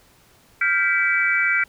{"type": "chord", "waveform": "sine", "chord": "G dominant seventh", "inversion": "third", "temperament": "equal with one note detuned", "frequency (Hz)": [1396.9, 1568, 1975.5, 2302], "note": ["F6", "G6", "B6", "D7"], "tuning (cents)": [0, 0, 0, -35], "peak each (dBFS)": [-23, -24, -22, -21], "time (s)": [0.61, 1.64], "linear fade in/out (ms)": 5, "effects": ["pink hiss -55 dBFS RMS until 1.68 s"]}